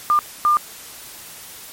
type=tone bursts at uneven times; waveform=sine; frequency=1200 Hz; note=D6; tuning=37 cents sharp; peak=-12 dBFS; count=2; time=0.1-0.19 / 0.45-0.57 s; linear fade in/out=0 ms; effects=white hiss -38 dBFS RMS until 1.72 s + MP3 64 kbps